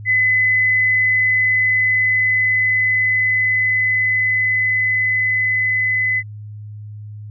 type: tone with level ramp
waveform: sine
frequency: 2018 Hz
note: B6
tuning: 37 cents sharp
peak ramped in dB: -12 to -15 dBFS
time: 0.05-6.23 s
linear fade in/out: 50 ms
effects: added 105 Hz sine -30 dBFS peak until 7.3 s